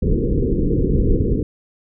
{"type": "low-pass noise", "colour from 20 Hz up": "pink", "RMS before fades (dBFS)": -17, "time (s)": [0.02, 1.43], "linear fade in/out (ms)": 5, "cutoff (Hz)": 490, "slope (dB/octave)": 96, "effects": []}